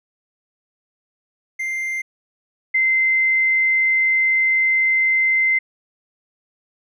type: tone pair in turn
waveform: triangle / sine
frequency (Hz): 2093 / 2074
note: C7 / C7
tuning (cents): 0 / -16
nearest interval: unison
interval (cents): 16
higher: first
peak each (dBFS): -20 / -14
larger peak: second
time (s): 1.59-2.02 / 2.74-5.59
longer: second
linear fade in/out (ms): 10
effects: none